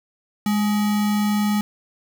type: tone with sample-and-hold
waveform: sine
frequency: 207.7 Hz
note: G#3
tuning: in tune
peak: -17 dBFS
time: 0.46-1.61 s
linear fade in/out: 2 ms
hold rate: 1050 Hz
effects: none